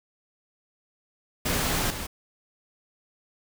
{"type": "noise with level steps", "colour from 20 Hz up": "pink", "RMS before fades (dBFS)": [-26, -34], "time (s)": [1.45, 2.07], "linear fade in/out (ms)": 10, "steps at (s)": 1.9, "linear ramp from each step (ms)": 5, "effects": []}